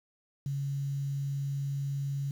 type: tone with quantisation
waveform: sine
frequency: 139.4 Hz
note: C#3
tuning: 10 cents sharp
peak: -30 dBFS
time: 0.46-2.31 s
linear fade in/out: 2 ms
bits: 9
effects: none